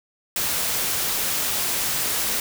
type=noise; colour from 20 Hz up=white; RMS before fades=-24 dBFS; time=0.36-2.4 s; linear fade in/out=2 ms; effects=none